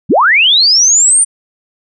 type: linear sweep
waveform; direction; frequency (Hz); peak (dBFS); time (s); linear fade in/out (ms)
sine; up; 105.9 to 9190; -5; 0.09-1.25; 20
effects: none